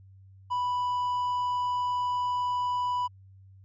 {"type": "tone", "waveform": "triangle", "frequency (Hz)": 987.8, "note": "B5", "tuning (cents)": 0, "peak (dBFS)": -24, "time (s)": [0.5, 3.08], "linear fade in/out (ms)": 20, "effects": ["added 96 Hz sine -50 dBFS peak until 3.64 s", "resampled to 16000 Hz"]}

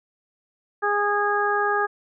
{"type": "harmonic tone", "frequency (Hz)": 411.2, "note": "G#4", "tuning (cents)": -17, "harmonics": [1, 2, 3, 4], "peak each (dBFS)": [-25, -25, -25, -25], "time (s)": [0.82, 1.87], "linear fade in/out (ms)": 20, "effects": []}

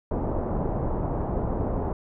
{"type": "low-pass noise", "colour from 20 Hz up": "pink", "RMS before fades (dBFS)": -27, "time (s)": [0.11, 1.93], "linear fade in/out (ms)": 2, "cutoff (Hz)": 890, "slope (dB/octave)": 24, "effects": []}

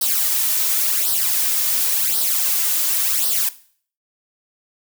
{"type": "noise with flanger", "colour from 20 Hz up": "blue", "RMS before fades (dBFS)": -19, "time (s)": [0.01, 3.49], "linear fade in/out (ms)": 5, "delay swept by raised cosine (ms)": [0.21, 3.31], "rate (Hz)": 0.92, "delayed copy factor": 0.75, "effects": ["noise-tail reverb RT60 0.5 s tail -17 dB re dry"]}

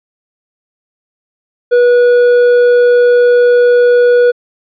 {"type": "tone with hard clipping", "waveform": "sine", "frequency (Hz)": 486.5, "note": "B4", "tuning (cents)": -26, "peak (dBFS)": -6, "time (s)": [1.71, 4.32], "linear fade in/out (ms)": 20, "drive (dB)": 5, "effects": ["resampled to 11025 Hz"]}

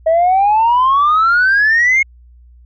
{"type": "exponential sweep", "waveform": "sine", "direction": "up", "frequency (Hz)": [634, 2180], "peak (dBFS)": -7, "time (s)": [0.06, 2.03], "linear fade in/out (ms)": 10, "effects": ["tanh soft clip ceiling -6 dBFS", "added 60 Hz sine -40 dBFS peak until 2.65 s"]}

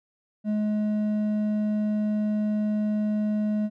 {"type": "tone with hard clipping", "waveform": "sine", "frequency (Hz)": 211.4, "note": "G#3", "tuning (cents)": 31, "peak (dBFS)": -24, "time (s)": [0.44, 3.7], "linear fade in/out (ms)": 50, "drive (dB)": 5, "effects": []}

